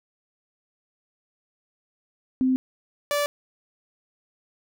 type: tone pair in turn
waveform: sine / sawtooth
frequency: 258.8 / 581 Hz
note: C4 / D5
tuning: -19 / -19 cents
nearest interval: octave + major second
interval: 1400 cents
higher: second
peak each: -18 dBFS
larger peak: neither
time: 2.41-2.56 / 3.11-3.26 s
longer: neither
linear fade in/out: 0 ms
effects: none